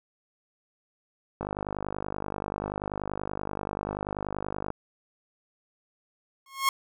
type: click train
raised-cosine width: 1 ms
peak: -17 dBFS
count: 167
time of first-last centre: 1.41-4.704 s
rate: 50.4 Hz
type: tone with exponential growth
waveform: sawtooth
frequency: 1084 Hz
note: C#6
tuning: 39 cents flat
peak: -15 dBFS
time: 6.46-6.69 s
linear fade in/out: 2 ms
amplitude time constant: 50 ms
effects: none